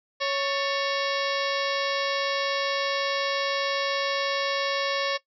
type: harmonic tone with a mistuned harmonic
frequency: 554.4 Hz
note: C#5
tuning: in tune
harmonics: 1 / 2 / 3 / 4 / 5 / 6 / 7 / 8 / 9 / 10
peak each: -28 / -31 / -33 / -34 / -35 / -36 / -36 / -37 / -38 / -38 dBFS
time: 0.2-5.18 s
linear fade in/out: 20 ms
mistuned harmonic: 3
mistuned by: +110 cents
effects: noise-tail reverb RT60 0.1 s tail -18 dB re dry